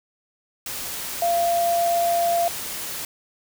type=tone in noise; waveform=sine; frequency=687 Hz; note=F5; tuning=29 cents flat; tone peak=-18 dBFS; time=1.22-2.48 s; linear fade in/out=2 ms; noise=white; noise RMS=-31 dBFS; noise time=0.66-3.05 s; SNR=+10 dB; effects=none